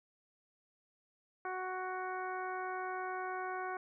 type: harmonic tone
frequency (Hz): 370.8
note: F#4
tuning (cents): +4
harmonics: 1 / 2 / 3 / 4 / 5 / 6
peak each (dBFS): -43 / -41 / -43 / -44 / -53 / -53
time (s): 1.45-3.77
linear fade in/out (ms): 2
effects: none